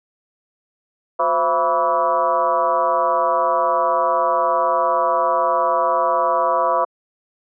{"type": "tone with frequency modulation", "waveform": "sine", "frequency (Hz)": 830.6, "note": "G#5", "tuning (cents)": 0, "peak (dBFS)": -14, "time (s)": [1.19, 6.85], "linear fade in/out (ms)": 10, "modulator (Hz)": 156, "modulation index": 2.4, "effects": ["high-pass 400 Hz 12 dB/octave"]}